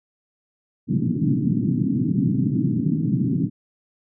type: band-pass noise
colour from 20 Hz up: pink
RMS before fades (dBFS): -21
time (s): 0.87-3.5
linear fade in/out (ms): 50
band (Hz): 120 to 300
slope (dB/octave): 48
effects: none